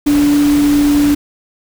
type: tone in noise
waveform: sine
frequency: 290.5 Hz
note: D4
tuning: 19 cents flat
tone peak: -8 dBFS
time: 0.06-1.15 s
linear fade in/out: 10 ms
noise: pink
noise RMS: -23 dBFS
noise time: 0.06-1.15 s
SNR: +12 dB
effects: none